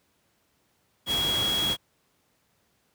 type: tone in noise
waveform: sine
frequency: 3316 Hz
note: G#7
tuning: 3 cents flat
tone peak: -24 dBFS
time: 1.06-1.77 s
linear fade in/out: 50 ms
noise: pink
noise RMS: -31 dBFS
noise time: 1.06-1.77 s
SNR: +4 dB
effects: pink hiss -69 dBFS RMS until 2.94 s + high-pass 80 Hz 12 dB/octave